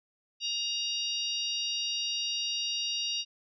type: harmonic tone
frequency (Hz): 940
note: A#5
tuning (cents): +14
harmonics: 3 / 4 / 5 / 6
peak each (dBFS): -33 / -35 / -37 / -39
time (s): 0.4-3.25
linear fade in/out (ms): 50
effects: none